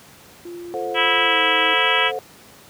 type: tone with pitch glide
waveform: sine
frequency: 347.4 to 318.6 Hz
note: F4 to D#4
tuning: -9 to +41 cents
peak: -31 dBFS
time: 0.45-1.74 s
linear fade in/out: 5 ms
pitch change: -150 cents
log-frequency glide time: 1.21-1.4 s
type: chord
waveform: sine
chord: F# diminished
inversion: first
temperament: equal with one note detuned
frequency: 440 / 523.3 / 725.2 Hz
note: A4 / C5 / F#5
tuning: 0 / 0 / -35 cents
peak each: -28 dBFS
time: 0.74-2.19 s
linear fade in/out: 0 ms
type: harmonic tone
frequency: 327.7 Hz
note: E4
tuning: 10 cents flat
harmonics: 3 / 4 / 5 / 6 / 7 / 8 / 9 / 10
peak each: -24 / -24 / -24 / -24 / -24 / -24 / -24 / -24 dBFS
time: 0.94-2.12 s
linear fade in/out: 50 ms
effects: pink hiss -46 dBFS RMS until 2.69 s + high-pass 100 Hz 12 dB/octave